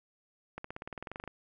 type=accelerating click train; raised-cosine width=0.5 ms; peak=-25 dBFS; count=15; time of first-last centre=0.58-1.277 s; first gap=64 ms; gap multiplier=0.96; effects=none